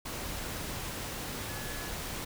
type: tone in noise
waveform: sine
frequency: 1700 Hz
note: G#6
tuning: 40 cents sharp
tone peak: -46 dBFS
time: 1.49-1.91 s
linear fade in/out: 10 ms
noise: pink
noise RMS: -38 dBFS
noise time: 0.05-2.25 s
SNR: -11 dB
effects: none